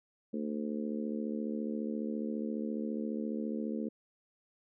harmonic tone, 74.6 Hz, D2, 28 cents sharp, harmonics 3 / 4 / 5 / 6 / 7, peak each -35 / -40 / -44 / -43 / -45 dBFS, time 0.33-3.89 s, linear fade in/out 10 ms, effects none

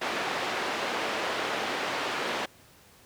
pink band-pass noise, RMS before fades -31 dBFS, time 0.01-2.46 s, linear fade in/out 10 ms, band 410 to 3300 Hz, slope 12 dB/octave, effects pink hiss -56 dBFS RMS until 3.05 s + high-pass 60 Hz 12 dB/octave

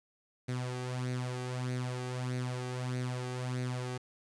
sawtooth tone with flanger, 125.8 Hz, B2, 32 cents sharp, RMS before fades -36 dBFS, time 0.48-3.98 s, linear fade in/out 10 ms, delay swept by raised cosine 0.47 to 2.57 ms, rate 1.6 Hz, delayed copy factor +0.6, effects resampled to 22050 Hz + 10-bit

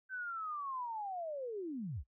sine linear sweep, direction down, 1549 to 45.95 Hz, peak -38 dBFS, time 0.09-2.04 s, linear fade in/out 50 ms, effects noise-tail reverb RT60 0.1 s tail -20 dB re dry

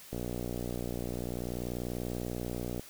click train, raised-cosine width 2 ms, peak -23 dBFS, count 162, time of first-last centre 0.13-2.796 s, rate 60.4 Hz, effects white hiss -51 dBFS RMS until 2.89 s

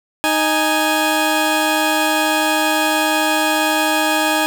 15% pulse tone pair together, 310.7 / 830.6 Hz, D#4 / G#5, -2 / 0 cents, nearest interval octave + perfect fourth, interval 1702 cents, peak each -11 dBFS, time 0.24-4.46 s, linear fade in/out 0 ms, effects none

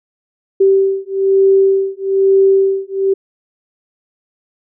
sine beating tone pair, 387.7 / 388.8 Hz, G4 / G4, -19 / -14 cents, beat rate 1.1 Hz, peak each -12 dBFS, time 0.6-3.14 s, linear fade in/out 10 ms, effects none

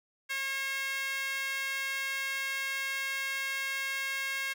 sawtooth tone with high-pass filter, 541 Hz, C#5, 42 cents flat, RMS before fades -34 dBFS, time 0.29-4.54 s, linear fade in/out 20 ms, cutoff 1900 Hz, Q 3.8, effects none

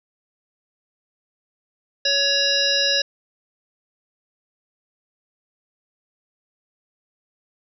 harmonic tone, 560 Hz, C#5, 18 cents sharp, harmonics 1 / 3 / 5 / 7 / 9 / 10, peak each -26 / -25 / -26 / -22 / -22 / -27 dBFS, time 2.05-3.02 s, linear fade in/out 5 ms, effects none

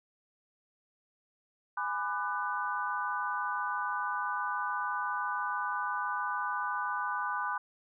sine chord, G# half-diminished seventh, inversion none, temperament just, 830.6 / 996.7 / 1196.1 / 1495.1 Hz, G#5 / B5 / D6 / F#6, 0 / +16 / +31 / +18 cents, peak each -39 / -35 / -36 / -36 dBFS, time 1.77-7.58 s, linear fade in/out 5 ms, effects none

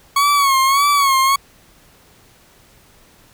40% pulse tone with vibrato, 1108.7 Hz, C#6, in tune, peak -11 dBFS, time 0.16-1.36 s, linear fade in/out 5 ms, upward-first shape sine, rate 1.7 Hz, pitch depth 76 cents each way, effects pink hiss -50 dBFS RMS until 3.33 s

